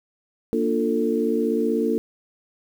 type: chord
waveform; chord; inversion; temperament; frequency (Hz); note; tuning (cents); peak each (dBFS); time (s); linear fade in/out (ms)
sine; Bb major seventh; none; equal with one note detuned; 233.1 / 293.7 / 349.2 / 446.1; Bb3 / D4 / F4 / A4; 0 / 0 / 0 / +24; -24 / -26 / -27 / -23; 0.53-1.98; 0
effects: 8-bit